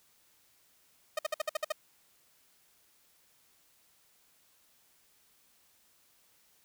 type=tone bursts; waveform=sawtooth; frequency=618 Hz; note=D#5; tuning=12 cents flat; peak=-25 dBFS; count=8; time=1.17-1.722 s; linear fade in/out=5 ms; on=20 ms; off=56 ms; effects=white hiss -67 dBFS RMS until 6.64 s